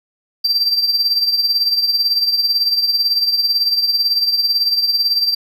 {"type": "tone with tremolo", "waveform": "triangle", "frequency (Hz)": 4700, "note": "D8", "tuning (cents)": 1, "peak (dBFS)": -9, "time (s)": [0.44, 5.35], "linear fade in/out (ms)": 10, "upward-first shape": "triangle", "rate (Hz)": 18, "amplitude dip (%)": 70, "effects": []}